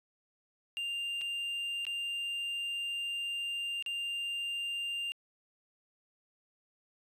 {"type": "tone with dropouts", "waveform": "triangle", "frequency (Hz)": 2794, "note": "F7", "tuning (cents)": 0, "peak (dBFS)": -32, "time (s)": [0.77, 5.12], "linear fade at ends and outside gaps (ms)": 0, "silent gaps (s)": [[1.212, 1.216], [1.852, 1.867], [3.825, 3.862]], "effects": ["resampled to 32000 Hz"]}